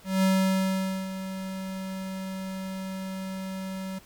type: tone with ADSR envelope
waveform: square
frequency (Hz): 190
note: F#3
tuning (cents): +46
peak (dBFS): -20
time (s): 0.04-3.99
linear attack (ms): 190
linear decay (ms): 850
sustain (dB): -13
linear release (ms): 9
effects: pink hiss -54 dBFS RMS until 4.05 s